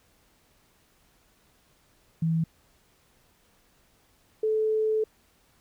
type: tone pair in turn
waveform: sine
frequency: 163 / 435.2 Hz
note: E3 / A4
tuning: -19 / -19 cents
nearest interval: octave + perfect fourth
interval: 1700 cents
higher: second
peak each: -22 dBFS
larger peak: neither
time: 2.22-2.44 / 4.43-5.04 s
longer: second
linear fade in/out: 5 ms
effects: pink hiss -64 dBFS RMS until 5.6 s